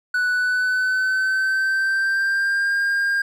triangle tone with pitch glide, 1483 to 1607.9 Hz, F#6 to G6, +4 to +44 cents, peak -16 dBFS, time 0.14-3.22 s, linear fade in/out 5 ms, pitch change +140 cents, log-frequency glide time 0.3-2.75 s, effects none

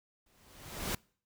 pink noise with exponential growth, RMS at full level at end -32 dBFS, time 0.26-0.95 s, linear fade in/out 5 ms, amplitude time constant 150 ms, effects noise-tail reverb RT60 0.5 s tail -26 dB re dry

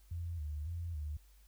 sine tone with vibrato, 79.8 Hz, D#2, 44 cents sharp, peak -37 dBFS, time 0.11-1.17 s, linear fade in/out 5 ms, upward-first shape square, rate 1.8 Hz, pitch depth 110 cents each way, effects added 50 Hz sine -59 dBFS peak until 1.47 s + white hiss -70 dBFS RMS until 1.47 s

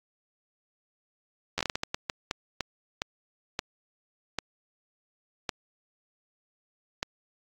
slowing click train, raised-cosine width 0.2 ms, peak -11 dBFS, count 17, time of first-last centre 1.58-7.029 s, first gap 11 ms, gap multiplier 1.39, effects AAC 64 kbps

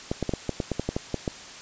clicks, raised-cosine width 2 ms, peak -12 dBFS, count 12, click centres 0.115 / 0.227 / 0.293 / 0.337 / 0.493 / 0.602 / 0.717 / 0.796 / 0.89 / 0.965 / 1.143 / 1.278 s, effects white hiss -42 dBFS RMS until 1.61 s + resampled to 16000 Hz

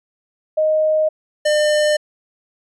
sine / square tone pair in turn, 622 / 601.9 Hz, D#5 / D5, -1 / +42 cents, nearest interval minor second, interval 57 cents, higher first, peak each -13 / -14 dBFS, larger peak first, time 0.57-1.09 / 1.45-1.97 s, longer neither, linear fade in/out 10 ms, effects resampled to 22050 Hz

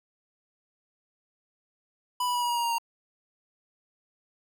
square tone with pitch steps, 990 / 980.9 / 971.9 / 962.9 / 954.1 / 945.3 / 936.6 / 928 Hz, B5 / B5 / B5 / B5 / A#5 / A#5 / A#5 / A#5, +4 / -12 / -28 / -44 / +40 / +24 / +8 / -8 cents, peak -26 dBFS, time 2.2-2.784 s, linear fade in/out 5 ms, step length 73 ms, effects none

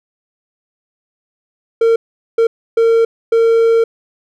triangle tone bursts at uneven times, 457.1 Hz, A#4, 34 cents flat, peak -6 dBFS, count 4, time 1.81-1.96 / 2.38-2.47 / 2.77-3.05 / 3.32-3.84 s, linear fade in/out 5 ms, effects none

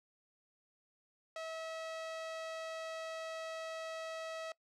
sawtooth tone, 646 Hz, E5, 35 cents flat, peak -37 dBFS, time 1.36-4.52 s, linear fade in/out 2 ms, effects noise-tail reverb RT60 0.1 s tail -23 dB re dry + low-pass 6000 Hz 12 dB/octave

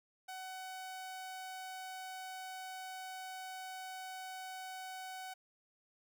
sawtooth tone, 750 Hz, F#5, 23 cents sharp, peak -40 dBFS, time 0.28-5.34 s, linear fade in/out 10 ms, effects none

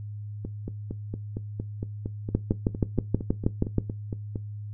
two click trains, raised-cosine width 3 ms, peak -9 / -19 dBFS, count 10 / 18, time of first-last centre 2.35-3.783 / 0.45-4.358 s, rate 6.28 / 4.35 Hz, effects noise-tail reverb RT60 0.2 s tail -18 dB re dry + added 104 Hz sine -34 dBFS peak until 4.73 s

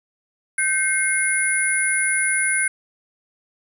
sine tone cluster, 1545 / 2148 / 9820 Hz, G6 / C7 / D#9, -26 / +45 / -24 cents, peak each -22 dBFS, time 0.58-2.68 s, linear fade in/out 5 ms, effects 8-bit

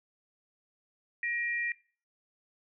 sine tone pair together, 1894 / 2386 Hz, A#6 / D7, +27 / +27 cents, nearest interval major third, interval 400 cents, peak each -31 / -36 dBFS, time 1.23-1.72 s, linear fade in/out 2 ms, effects noise-tail reverb RT60 0.4 s tail -21 dB re dry

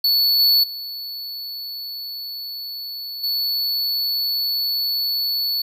square tone with level steps, 4435 Hz, C#8, in tune, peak -15 / -13 / -29 / -20 dBFS, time 0.04-5.62 s, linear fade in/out 5 ms, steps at 0.39 / 0.63 / 3.23 s, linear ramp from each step 10 ms, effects none

